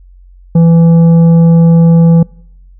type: tone with tanh clipping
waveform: triangle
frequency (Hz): 166.6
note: E3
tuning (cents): +19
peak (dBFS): -4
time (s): 0.55-2.23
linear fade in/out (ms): 5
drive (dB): 12
effects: noise-tail reverb RT60 0.7 s tail -26 dB re dry + added 45 Hz sine -35 dBFS peak until 2.79 s